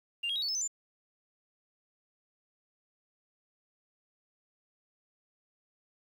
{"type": "tone with pitch steps", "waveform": "sine", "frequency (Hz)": [2794, 3266, 3817, 4461, 5214, 6094, 7122], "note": ["F7", "G#7", "A#7", "C#8", "E8", "G8", "A8"], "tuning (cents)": [0, -30, 40, 10, -20, -50, 20], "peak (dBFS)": -29, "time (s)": [0.23, 0.678], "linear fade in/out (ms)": 10, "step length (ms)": 64, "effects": ["tanh soft clip ceiling -27 dBFS", "10-bit"]}